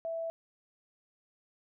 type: tone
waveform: sine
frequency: 659.3 Hz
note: E5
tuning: in tune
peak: -33 dBFS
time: 0.05-0.3 s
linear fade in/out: 0 ms
effects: none